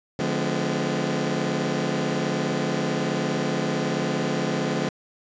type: chord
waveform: 20% pulse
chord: D diminished seventh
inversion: none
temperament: just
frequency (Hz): 146.83 / 176.2 / 211.4 / 253.7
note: D3 / F3 / Ab3 / Cb4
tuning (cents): 0 / +16 / +31 / +47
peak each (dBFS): -24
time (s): 0.19-4.89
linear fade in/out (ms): 2
effects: resampled to 16000 Hz + 9-bit